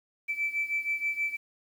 sine beating tone pair, 2319 / 2325.3 Hz, D7 / D7, -22 / -18 cents, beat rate 6.3 Hz, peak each -29 / -32 dBFS, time 0.28-1.37 s, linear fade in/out 20 ms, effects tanh soft clip ceiling -20 dBFS + 9-bit

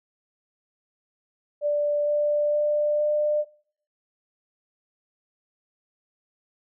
sine tone with pitch steps, 587.3 / 591 / 594.8 / 598.6 Hz, D5 / D5 / D5 / D5, 0 / +11 / +22 / +33 cents, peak -20 dBFS, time 1.61-3.45 s, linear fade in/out 50 ms, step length 460 ms, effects noise-tail reverb RT60 0.5 s tail -17 dB re dry

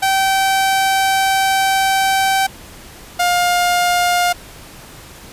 sawtooth tone pair in turn, 773 / 707.8 Hz, G5 / F5, -24 / +23 cents, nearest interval major second, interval 153 cents, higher first, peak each -9 dBFS, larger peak neither, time 0.02-2.47 / 3.19-4.33 s, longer first, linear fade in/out 10 ms, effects pink hiss -38 dBFS RMS until 5.32 s + resampled to 32000 Hz

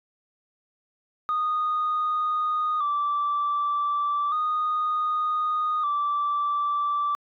sine tone with vibrato, 1200 Hz, D6, 37 cents sharp, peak -21 dBFS, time 1.29-7.15 s, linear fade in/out 0 ms, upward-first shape square, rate 0.33 Hz, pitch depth 50 cents each way, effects tanh soft clip ceiling -19 dBFS

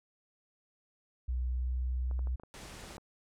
sine tone with pitch glide, 62.2 to 62.81 Hz, B1 to B1, +13 to +30 cents, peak -30 dBFS, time 1.28-2.36 s, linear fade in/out 10 ms, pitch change +17 cents, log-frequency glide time 1.51-1.73 s
clicks, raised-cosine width 1 ms, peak -36 dBFS, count 8, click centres 2.112 / 2.192 / 2.272 / 2.398 / 2.435 / 2.839 / 2.908 / 2.981 s
pink low-pass noise, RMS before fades -48 dBFS, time 2.54-2.97 s, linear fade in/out 0 ms, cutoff 10000 Hz, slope 24 dB/octave
effects none

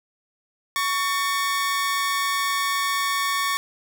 sawtooth tone pair together, 1118 / 1803.8 Hz, C#6 / A6, +14 / +43 cents, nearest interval minor sixth, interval 829 cents, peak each -19 / -24 dBFS, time 0.76-3.57 s, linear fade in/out 0 ms, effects none

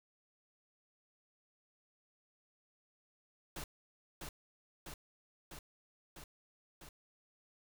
pink noise with echo, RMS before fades -44 dBFS, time 3.56-3.64 s, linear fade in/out 2 ms, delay 650 ms, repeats 5, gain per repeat -2 dB, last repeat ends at 6.89 s, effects none

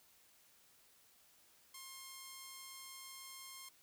5% pulse tone, 1066 Hz, C6, 32 cents sharp, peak -38 dBFS, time 1.74-3.69 s, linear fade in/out 5 ms, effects white hiss -68 dBFS RMS until 3.82 s

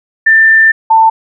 sine tone pair in turn, 1784 / 892 Hz, A6 / A5, +23 / +23 cents, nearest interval octave, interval 1200 cents, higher first, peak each -3 dBFS, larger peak neither, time 0.26-0.72 / 0.9-1.1 s, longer first, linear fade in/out 10 ms, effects none

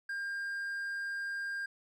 triangle tone, 1603 Hz, G6, 38 cents sharp, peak -33 dBFS, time 0.09-1.66 s, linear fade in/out 5 ms, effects none

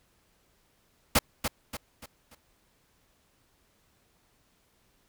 pink noise with echo, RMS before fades -21 dBFS, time 1.15-1.19 s, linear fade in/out 5 ms, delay 290 ms, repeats 4, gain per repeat -8 dB, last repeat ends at 2.35 s, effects pink hiss -68 dBFS RMS until 5.08 s

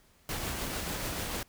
pink noise with tremolo, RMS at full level -34 dBFS, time 0.29-1.43 s, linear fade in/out 2 ms, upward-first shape triangle, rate 6.8 Hz, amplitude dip 30%, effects pink hiss -64 dBFS RMS until 1.48 s

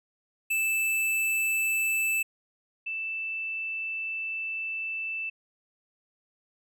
square / sine tone pair in turn, 2637 / 2648 Hz, E7 / E7, 0 / +7 cents, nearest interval unison, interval 7 cents, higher second, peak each -25 / -30 dBFS, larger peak first, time 0.5-2.23 / 2.86-5.3 s, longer second, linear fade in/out 10 ms, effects none

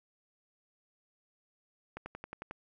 click train, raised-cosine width 0.5 ms, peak -26 dBFS, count 7, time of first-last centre 1.97-2.511 s, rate 11.1 Hz, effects none

